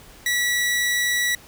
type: tone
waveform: sawtooth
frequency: 1944 Hz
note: B6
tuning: 28 cents flat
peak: -16 dBFS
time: 0.26-1.35 s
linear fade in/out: 2 ms
effects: pink hiss -47 dBFS RMS until 1.47 s